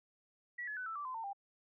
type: tone with pitch steps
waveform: sine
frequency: 1937 / 1705.8 / 1502.3 / 1323 / 1165.1 / 1026.1 / 903.6 / 795.8 Hz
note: B6 / G#6 / F#6 / E6 / D6 / C6 / A5 / G5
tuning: -34 / +46 / +26 / +6 / -14 / -34 / +46 / +26 cents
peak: -39 dBFS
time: 0.58-1.332 s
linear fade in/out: 10 ms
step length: 94 ms
effects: none